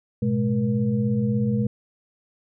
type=tone cluster; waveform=sine; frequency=107.7 / 124.3 / 211.5 / 477.9 Hz; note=A2 / B2 / G#3 / A#4; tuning=-37 / +12 / +32 / +43 cents; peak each=-30 / -24 / -22 / -31 dBFS; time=0.22-1.67 s; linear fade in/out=5 ms; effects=none